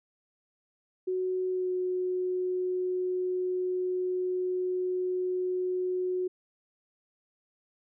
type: tone with pitch glide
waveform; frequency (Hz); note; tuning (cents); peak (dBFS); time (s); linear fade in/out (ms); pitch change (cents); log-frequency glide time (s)
sine; 370 to 366; F#4 to F#4; 0 to -19; -27; 1.07-6.28; 10; -19; 1.5-1.71
effects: none